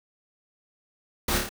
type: noise with echo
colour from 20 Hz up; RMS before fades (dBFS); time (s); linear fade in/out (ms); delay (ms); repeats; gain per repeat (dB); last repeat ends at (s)
pink; -26; 1.28-1.38; 5; 28; 4; -3; 1.492
effects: none